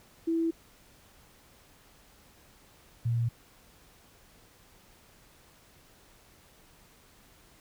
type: tone pair in turn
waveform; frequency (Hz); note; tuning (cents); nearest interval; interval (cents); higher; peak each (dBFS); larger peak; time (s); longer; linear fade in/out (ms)
sine; 329.6 / 117.21; E4 / A#2; 0 / +10; octave + tritone; 1790; first; -25; neither; 0.27-0.51 / 3.05-3.29; neither; 10
effects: pink hiss -59 dBFS RMS until 7.6 s